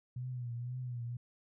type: tone with vibrato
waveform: sine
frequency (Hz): 122.8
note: B2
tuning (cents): -9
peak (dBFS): -37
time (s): 0.16-1.17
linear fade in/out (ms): 5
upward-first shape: triangle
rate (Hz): 2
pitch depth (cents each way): 77
effects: none